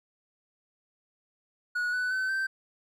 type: tone with pitch steps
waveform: triangle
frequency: 1460 / 1491.5 / 1523.8 / 1556.7 Hz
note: F#6 / F#6 / G6 / G6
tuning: -24 / +13 / -49 / -13 cents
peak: -25 dBFS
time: 1.75-2.47 s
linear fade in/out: 10 ms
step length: 180 ms
effects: none